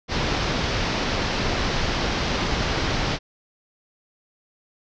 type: low-pass noise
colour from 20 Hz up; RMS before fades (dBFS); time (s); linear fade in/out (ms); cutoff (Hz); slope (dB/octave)
pink; -24; 0.08-3.19; 50; 5700; 48
effects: none